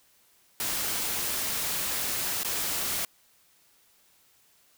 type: noise with dropouts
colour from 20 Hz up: white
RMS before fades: -30 dBFS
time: 0.6-3.05 s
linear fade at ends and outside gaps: 1 ms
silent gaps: 2.433-2.447 s
effects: white hiss -63 dBFS RMS until 4.77 s